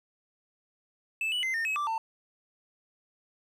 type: tone with pitch steps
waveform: triangle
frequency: 2628 / 2954 / 2070 / 1823 / 2563 / 1173 / 897 Hz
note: E7 / F#7 / C7 / A#6 / E7 / D6 / A5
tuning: -6 / -3 / -19 / -39 / -49 / -2 / +33 cents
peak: -26 dBFS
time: 1.21-1.98 s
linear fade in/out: 2 ms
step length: 110 ms
effects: none